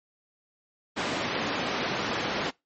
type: band-pass noise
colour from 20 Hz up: pink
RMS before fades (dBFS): -30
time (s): 0.96-2.51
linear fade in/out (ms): 20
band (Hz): 210 to 3900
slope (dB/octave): 12
effects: noise-tail reverb RT60 0.2 s tail -23 dB re dry + MP3 32 kbps